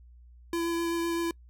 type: tone with vibrato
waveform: square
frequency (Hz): 337.2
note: E4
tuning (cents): +39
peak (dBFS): -28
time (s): 0.53-1.31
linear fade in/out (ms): 2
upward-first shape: sine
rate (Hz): 7.8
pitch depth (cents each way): 11
effects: noise-tail reverb RT60 0.1 s tail -26 dB re dry + added 60 Hz sine -50 dBFS peak until 1.49 s